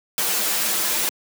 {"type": "noise with comb filter", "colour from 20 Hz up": "white", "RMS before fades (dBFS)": -22, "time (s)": [0.18, 1.09], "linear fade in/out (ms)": 0, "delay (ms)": 7.3, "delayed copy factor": -0.9, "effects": ["high-pass 200 Hz 12 dB/octave"]}